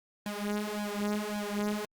sawtooth tone with flanger, 207.7 Hz, G#3, in tune, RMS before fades -33 dBFS, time 0.26-1.85 s, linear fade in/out 2 ms, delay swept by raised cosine 1.2 to 5 ms, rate 1.8 Hz, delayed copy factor +1, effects Opus 24 kbps

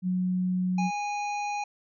sine tone, 182.9 Hz, F#3, 20 cents flat, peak -24 dBFS, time 0.02-0.91 s, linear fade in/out 50 ms
harmonic tone, 824 Hz, G#5, 14 cents flat, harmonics 1 / 3 / 5 / 7 / 8, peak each -29 / -36 / -48 / -48 / -49 dBFS, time 0.78-1.64 s, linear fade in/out 5 ms
effects none

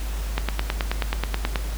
click train, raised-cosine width 0.3 ms, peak -7 dBFS, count 12, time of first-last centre 0.38-1.558 s, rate 9.34 Hz, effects added 51 Hz sine -25 dBFS peak until 1.77 s + pink hiss -38 dBFS RMS until 1.77 s

